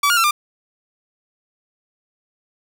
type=tone with pitch steps; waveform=sawtooth; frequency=1148 / 1423 / 1348 / 1197 Hz; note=D6 / F6 / E6 / D6; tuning=-40 / +32 / +38 / +33 cents; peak=-10 dBFS; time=0.03-0.31 s; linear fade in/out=5 ms; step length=70 ms; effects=none